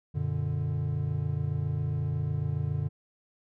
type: chord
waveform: triangle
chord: Gb augmented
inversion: none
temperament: equal with one note detuned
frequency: 92.5 / 119.26 / 146.83 Hz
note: Gb2 / Bb2 / D3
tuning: 0 / +40 / 0 cents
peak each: -31 / -31 / -28 dBFS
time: 0.14-2.89 s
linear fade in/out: 20 ms
effects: none